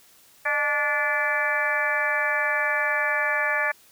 harmonic tone with a mistuned harmonic, 290.4 Hz, D4, 19 cents flat, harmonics 2 / 3 / 4 / 5 / 6 / 7 / 8, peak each -30 / -32 / -31 / -32 / -24 / -32 / -30 dBFS, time 0.45-3.72 s, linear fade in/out 10 ms, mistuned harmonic 2, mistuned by +68 cents, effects white hiss -55 dBFS RMS until 3.91 s

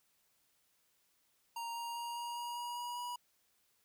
square tone with pitch steps, 932.3 / 937.7 / 943.1 / 948.6 / 954.1 / 959.6 / 965.2 / 970.8 Hz, A#5 / A#5 / A#5 / A#5 / A#5 / A#5 / B5 / B5, 0 / +10 / +20 / +30 / +40 / +50 / -40 / -30 cents, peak -40 dBFS, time 1.56-3.16 s, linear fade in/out 5 ms, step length 200 ms, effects white hiss -75 dBFS RMS until 3.84 s

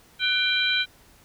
harmonic tone with a mistuned harmonic, 789 Hz, G5, 11 cents sharp, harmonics 2 / 3 / 4 / 5, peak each -26 / -26 / -26 / -26 dBFS, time 0.19-0.86 s, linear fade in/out 50 ms, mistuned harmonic 2, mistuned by -92 cents, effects pink hiss -55 dBFS RMS until 1.24 s

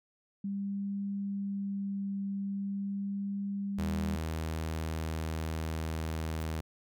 sine tone with vibrato, 198.5 Hz, G3, 22 cents sharp, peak -32 dBFS, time 0.44-4.16 s, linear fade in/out 5 ms, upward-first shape triangle, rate 0.42 Hz, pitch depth 9 cents each way
sawtooth tone, 79.9 Hz, D#2, 47 cents sharp, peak -29 dBFS, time 3.78-6.61 s, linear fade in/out 10 ms
violet noise with exponential growth, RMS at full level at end -46 dBFS, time 6.35-6.43 s, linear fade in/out 5 ms, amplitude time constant 16 ms
effects none

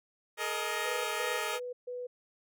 10% pulse chord, Ab suspended second, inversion none, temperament equal with one note detuned, 424 / 466.2 / 622.3 Hz, Ab4 / Bb4 / Eb5, +36 / 0 / 0 cents, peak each -28 dBFS, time 0.37-1.6 s, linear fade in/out 50 ms
sine tone bursts, 493.9 Hz, B4, in tune, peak -36 dBFS, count 4, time 0.85-2.07 s, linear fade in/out 10 ms, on 200 ms, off 140 ms
effects none

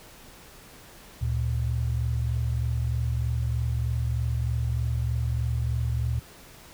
sine tone pair together, 73.46 / 116.7 Hz, D2 / A#2, +1 / +2 cents, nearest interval minor sixth, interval 801 cents, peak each -27 / -26 dBFS, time 1.21-6.2 s, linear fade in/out 10 ms, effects pink hiss -49 dBFS RMS until 6.73 s

